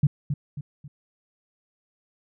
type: tone with echo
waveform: sine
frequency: 144 Hz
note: D3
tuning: 34 cents flat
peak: -14 dBFS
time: 0.03-0.07 s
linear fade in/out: 5 ms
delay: 270 ms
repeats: 3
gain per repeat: -8 dB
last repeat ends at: 0.88 s
effects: none